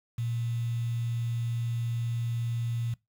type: tone with quantisation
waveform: sine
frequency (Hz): 117.4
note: A#2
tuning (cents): +13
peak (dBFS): -28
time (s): 0.18-2.94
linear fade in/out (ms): 5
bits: 8
effects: noise-tail reverb RT60 0.2 s tail -22 dB re dry